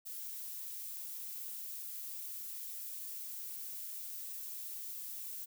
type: noise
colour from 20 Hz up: violet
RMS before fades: -44 dBFS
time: 0.05-5.46 s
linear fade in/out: 20 ms
effects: none